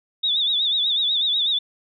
sine tone with vibrato, 3620 Hz, A7, 48 cents sharp, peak -18 dBFS, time 0.23-1.59 s, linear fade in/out 10 ms, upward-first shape sine, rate 8.1 Hz, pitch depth 100 cents each way, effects none

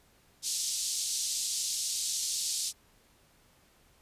white band-pass noise, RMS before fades -33 dBFS, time 0.42-2.73 s, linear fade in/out 50 ms, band 4000 to 8600 Hz, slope 24 dB/octave, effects pink hiss -64 dBFS RMS until 4.01 s + resampled to 32000 Hz

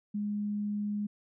sine tone, 207.1 Hz, G#3, 5 cents flat, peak -30 dBFS, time 0.14-1.07 s, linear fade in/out 10 ms, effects none

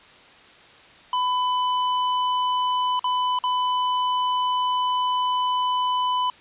square tone with dropouts, 1000 Hz, B5, 21 cents sharp, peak -21 dBFS, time 1.13-6.3 s, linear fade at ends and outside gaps 2 ms, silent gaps 2.994-3.042 / 3.389-3.438 s, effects white hiss -49 dBFS RMS until 6.4 s + resampled to 8000 Hz

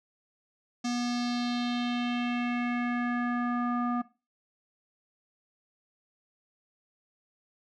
square tone with low-pass filter sweep, 242.3 Hz, B3, 33 cents flat, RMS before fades -30 dBFS, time 0.84-4.02 s, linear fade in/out 10 ms, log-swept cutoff 5900 to 1100 Hz, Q 2.9, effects noise-tail reverb RT60 0.3 s tail -18 dB re dry

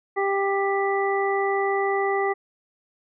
harmonic tone, 394.6 Hz, G4, 11 cents sharp, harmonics 1 / 2 / 3 / 5, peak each -23 / -26 / -30 / -29 dBFS, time 0.16-2.34 s, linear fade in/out 20 ms, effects none

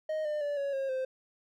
triangle tone with pitch steps, 623 / 601.1 / 579.9 / 559.5 / 539.9 / 520.9 Hz, D#5 / D5 / D5 / C#5 / C#5 / C5, +2 / +40 / -22 / +16 / -46 / -8 cents, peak -28 dBFS, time 0.09-1.05 s, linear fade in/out 5 ms, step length 160 ms, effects none

